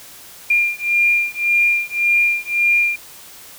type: beating tone pair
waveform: sine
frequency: 2400 / 2401.8 Hz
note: D7 / D7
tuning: +37 / +38 cents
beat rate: 1.8 Hz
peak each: -17 dBFS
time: 0.5-2.96 s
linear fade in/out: 5 ms
effects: white hiss -40 dBFS RMS until 3.58 s